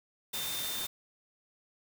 sine tone in noise, 3603 Hz, A7, 40 cents sharp, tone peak -38 dBFS, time 0.33-0.87 s, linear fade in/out 10 ms, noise white, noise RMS -37 dBFS, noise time 0.33-0.87 s, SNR -4 dB, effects none

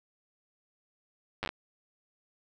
slowing click train, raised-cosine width 0.3 ms, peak -17 dBFS, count 6, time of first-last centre 1.43-1.491 s, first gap 9 ms, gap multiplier 1.15, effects none

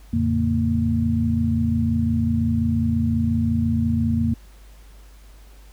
sine tone cluster, 86.1 / 111.8 / 140.7 / 230.3 Hz, F2 / A2 / C#3 / A#3, -24 / +28 / +26 / -21 cents, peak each -23 / -27 / -28 / -20 dBFS, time 0.13-4.34 s, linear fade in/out 5 ms, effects added 50 Hz sine -43 dBFS peak until 5.72 s + pink hiss -54 dBFS RMS until 5.72 s

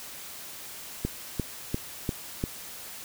click train, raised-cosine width 3 ms, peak -14 dBFS, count 5, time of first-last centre 1.05-2.439 s, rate 2.88 Hz, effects white hiss -42 dBFS RMS until 3.04 s

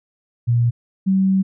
sine tone pair in turn, 118.9 / 191.32 Hz, A#2 / G3, +35 / -42 cents, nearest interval minor sixth, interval 823 cents, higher second, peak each -13 dBFS, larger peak neither, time 0.47-0.71 / 1.06-1.43 s, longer second, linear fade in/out 20 ms, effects none

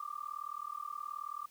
sine tone with amplitude modulation, 1184 Hz, D6, 14 cents sharp, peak -35 dBFS, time 0-1.46 s, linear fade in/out 5 ms, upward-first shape sine, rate 38.8 Hz, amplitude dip 100%, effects white hiss -64 dBFS RMS until 1.5 s

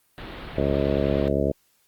pink low-pass noise, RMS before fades -37 dBFS, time 0.18-1.28 s, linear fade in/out 0 ms, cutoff 4100 Hz, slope 48 dB/octave
harmonic tone, 70 Hz, C#2, 18 cents sharp, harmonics 1 / 2 / 3 / 4 / 5 / 6 / 7 / 8 / 9, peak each -29 / -29 / -29 / -29 / -29 / -29 / -29 / -29 / -29 dBFS, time 0.57-1.52 s, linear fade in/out 10 ms
effects white hiss -65 dBFS RMS until 1.87 s + Opus 32 kbps

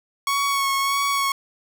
sawtooth tone with vibrato, 1108.7 Hz, C#6, in tune, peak -16 dBFS, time 0.27-1.32 s, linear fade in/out 2 ms, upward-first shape sine, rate 1.6 Hz, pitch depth 22 cents each way, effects none

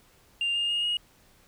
sine tone with pitch steps, 2794 / 2822 / 2849 / 2878 Hz, F7 / F7 / F7 / F#7, 0 / +17 / +34 / -49 cents, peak -23 dBFS, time 0.41-0.97 s, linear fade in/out 2 ms, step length 140 ms, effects tanh soft clip ceiling -22 dBFS + pink hiss -60 dBFS RMS until 1.47 s

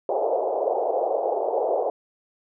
pink band-pass noise, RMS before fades -24 dBFS, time 0.09-1.9 s, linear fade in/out 2 ms, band 420 to 790 Hz, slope 48 dB/octave, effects none

